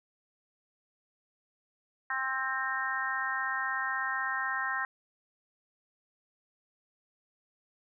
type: harmonic tone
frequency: 263.8 Hz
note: C4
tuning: 14 cents sharp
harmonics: 3 / 4 / 5 / 6 / 7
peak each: -40 / -36 / -38 / -35 / -34 dBFS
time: 2.1-4.85 s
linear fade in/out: 2 ms
effects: none